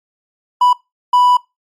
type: tone bursts at uneven times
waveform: triangle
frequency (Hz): 987.8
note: B5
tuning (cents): 0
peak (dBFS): -6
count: 2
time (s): 0.61-0.73 / 1.13-1.37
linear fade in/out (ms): 5
effects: noise-tail reverb RT60 0.2 s tail -20 dB re dry + MP3 64 kbps